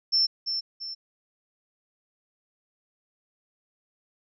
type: tone with echo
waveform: sine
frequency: 5360 Hz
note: E8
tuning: 28 cents sharp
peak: -19 dBFS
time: 0.12-0.27 s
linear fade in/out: 20 ms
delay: 340 ms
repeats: 2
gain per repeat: -7 dB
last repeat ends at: 0.95 s
effects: none